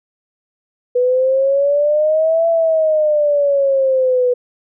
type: exponential two-way sweep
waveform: sine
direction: up then down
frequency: 490.4 to 670 to 490.4 Hz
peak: -11 dBFS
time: 0.95-4.34 s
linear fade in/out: 10 ms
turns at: 2.48 s
effects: none